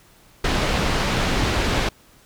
pink low-pass noise, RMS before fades -21 dBFS, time 0.44-1.89 s, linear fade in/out 5 ms, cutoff 4400 Hz, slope 12 dB/octave, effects pink hiss -53 dBFS RMS until 2.25 s

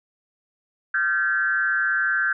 sine tone with frequency modulation, 1546 Hz, G6, 24 cents flat, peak -19 dBFS, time 0.94-2.33 s, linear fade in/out 5 ms, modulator 162 Hz, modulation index 0.91, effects none

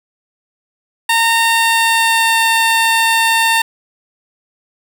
15% pulse tone with pitch glide, 916 to 907 Hz, A#5 to A#5, -31 to -48 cents, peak -4 dBFS, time 1.09-3.62 s, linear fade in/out 5 ms, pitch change -17 cents, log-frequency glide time 1.4-2.45 s, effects none

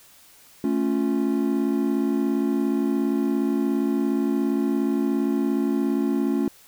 triangle chord, A augmented, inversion none, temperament equal with one note detuned, 220 / 277.2 / 350.2 Hz, A3 / C#4 / E#4, 0 / 0 / +5 cents, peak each -23 / -21 / -25 dBFS, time 0.64-6.48 s, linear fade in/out 2 ms, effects white hiss -52 dBFS RMS until 6.67 s

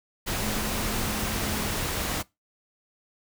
sine tone in noise, 212.5 Hz, G#3, 40 cents sharp, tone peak -34 dBFS, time 0.41-1.68 s, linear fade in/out 20 ms, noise pink, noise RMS -29 dBFS, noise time 0.26-2.23 s, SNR -8 dB, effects noise-tail reverb RT60 0.2 s tail -21 dB re dry

